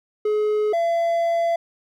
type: tone pair in turn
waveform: triangle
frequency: 423.8 / 675.9 Hz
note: G#4 / E5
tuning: +35 / +43 cents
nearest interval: minor sixth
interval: 808 cents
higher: second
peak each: -16 dBFS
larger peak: neither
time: 0.25-0.73 / 0.73-1.56 s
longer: second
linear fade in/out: 5 ms
effects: none